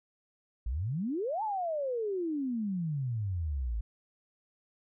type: exponential two-way sweep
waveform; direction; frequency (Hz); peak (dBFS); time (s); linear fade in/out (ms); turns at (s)
sine; up then down; 51.91 to 899 to 51.91; -30; 0.66-3.81; 5; 1.43
effects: none